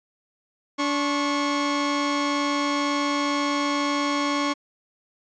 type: tone pair together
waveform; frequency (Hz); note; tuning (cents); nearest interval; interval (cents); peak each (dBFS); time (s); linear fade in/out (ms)
sawtooth; 288.5 / 1092; D4 / C#6; -31 / -26; octave + major seventh; 2305; -20 / -22; 0.78-4.54; 20
effects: resampled to 16000 Hz